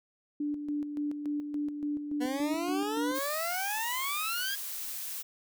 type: tone with tremolo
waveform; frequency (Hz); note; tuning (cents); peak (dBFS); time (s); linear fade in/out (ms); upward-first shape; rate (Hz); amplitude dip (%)
sine; 293.7; D4; 0; -29; 0.4-3.19; 5; square; 3.5; 50
type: exponential sweep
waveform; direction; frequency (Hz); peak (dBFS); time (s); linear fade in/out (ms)
20% pulse; up; 242 to 1661.2; -27; 2.2-4.56; 20
type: noise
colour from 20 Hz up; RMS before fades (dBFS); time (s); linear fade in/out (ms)
blue; -38; 3.14-5.23; 20
effects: none